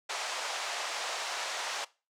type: band-pass noise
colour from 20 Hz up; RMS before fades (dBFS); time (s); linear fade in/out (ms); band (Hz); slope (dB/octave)
pink; -36; 0.09-1.85; 10; 610 to 7400; 24
effects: noise-tail reverb RT60 0.3 s tail -20 dB re dry